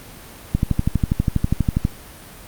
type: click train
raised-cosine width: 5 ms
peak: -4 dBFS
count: 17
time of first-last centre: 0.55-1.851 s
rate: 12.3 Hz
effects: pink hiss -40 dBFS RMS until 2.47 s + Opus 32 kbps